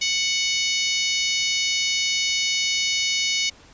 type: harmonic tone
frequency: 740 Hz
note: F#5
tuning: in tune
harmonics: 3 / 4 / 5 / 6 / 7 / 8 / 9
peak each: -26 / -27 / -28 / -29 / -29 / -30 / -31 dBFS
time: 0.01-3.5 s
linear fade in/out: 10 ms
effects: pink hiss -50 dBFS RMS until 3.73 s + resampled to 16000 Hz